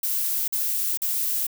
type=noise bursts; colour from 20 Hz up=violet; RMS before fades=-25 dBFS; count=3; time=0.03-1.468 s; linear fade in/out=5 ms; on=450 ms; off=44 ms; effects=none